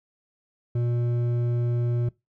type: tone with hard clipping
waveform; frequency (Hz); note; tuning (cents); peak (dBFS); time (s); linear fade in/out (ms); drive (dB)
sine; 120; B2; -49; -24; 0.75-2.09; 5; 8
effects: noise-tail reverb RT60 0.2 s tail -21 dB re dry